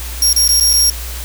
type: tone with dropouts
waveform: 25% pulse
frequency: 5588 Hz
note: F8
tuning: in tune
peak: -4 dBFS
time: 0.22-0.9 s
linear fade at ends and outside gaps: 2 ms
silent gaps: 0.33-0.362 / 0.479-0.49 / 0.6-0.608 / 0.732-0.736 s
effects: added 60 Hz sine -24 dBFS peak until 1.24 s + white hiss -29 dBFS RMS until 1.24 s